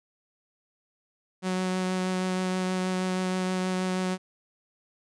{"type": "tone with vibrato", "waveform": "sawtooth", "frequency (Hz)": 185, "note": "F#3", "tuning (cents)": 0, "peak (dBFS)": -22, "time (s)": [1.42, 4.18], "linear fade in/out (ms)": 50, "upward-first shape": "triangle", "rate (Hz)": 6.3, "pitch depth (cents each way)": 12, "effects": ["resampled to 22050 Hz"]}